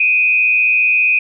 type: tone with frequency modulation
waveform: sine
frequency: 2493 Hz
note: D#7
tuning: 3 cents sharp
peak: -10 dBFS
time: 0-1.19 s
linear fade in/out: 5 ms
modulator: 115 Hz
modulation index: 0.66
effects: none